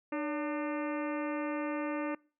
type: harmonic tone with a mistuned harmonic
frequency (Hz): 300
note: D4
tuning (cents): +37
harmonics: 1 / 2 / 3 / 4 / 5 / 6 / 7 / 8 / 9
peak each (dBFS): -34 / -38 / -43 / -43 / -48 / -47 / -48 / -50 / -52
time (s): 0.12-2.15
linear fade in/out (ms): 5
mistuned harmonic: 2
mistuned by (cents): -76
effects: noise-tail reverb RT60 0.4 s tail -26 dB re dry